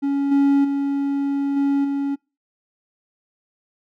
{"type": "tone with level steps", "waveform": "triangle", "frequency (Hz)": 279.5, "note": "C#4", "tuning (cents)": 14, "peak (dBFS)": [-16, -11, -17, -14, -18], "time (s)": [0.02, 2.16], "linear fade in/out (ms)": 20, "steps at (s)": [0.31, 0.64, 1.56, 1.84], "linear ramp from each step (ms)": 10, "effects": ["noise-tail reverb RT60 0.3 s tail -26 dB re dry"]}